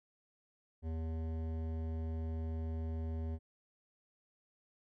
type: tone with hard clipping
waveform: triangle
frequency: 80.6 Hz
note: E2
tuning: 38 cents flat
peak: -38 dBFS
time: 0.82-3.39 s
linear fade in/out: 50 ms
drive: 18 dB
effects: none